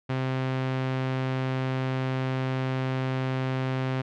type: tone with low-pass filter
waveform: sawtooth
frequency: 130.81 Hz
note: C3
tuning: in tune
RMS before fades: -28 dBFS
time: 0.09-4.02 s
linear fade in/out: 10 ms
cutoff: 2900 Hz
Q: 0.96
effects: none